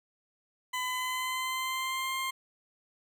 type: tone with pitch glide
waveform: 20% pulse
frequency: 1008 to 1057.5 Hz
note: B5 to C6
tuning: +35 to +18 cents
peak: -26 dBFS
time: 0.73-2.31 s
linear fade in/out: 10 ms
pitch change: +83 cents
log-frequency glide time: 0.84-2.15 s
effects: none